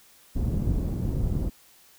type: low-pass noise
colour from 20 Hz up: pink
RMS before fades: -26 dBFS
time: 0.35-1.5 s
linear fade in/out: 20 ms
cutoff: 220 Hz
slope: 12 dB/octave
effects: white hiss -56 dBFS RMS until 1.98 s